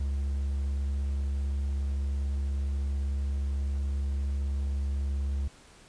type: tone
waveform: triangle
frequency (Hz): 69.3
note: C#2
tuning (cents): 0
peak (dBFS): -25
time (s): 0-5.48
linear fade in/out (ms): 5
effects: pink hiss -55 dBFS RMS until 5.88 s + resampled to 22050 Hz